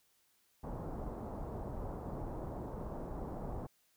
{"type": "low-pass noise", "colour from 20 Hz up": "pink", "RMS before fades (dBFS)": -42, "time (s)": [0.63, 3.67], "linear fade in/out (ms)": 10, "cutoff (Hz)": 950, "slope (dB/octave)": 24, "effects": ["white hiss -73 dBFS RMS until 3.96 s"]}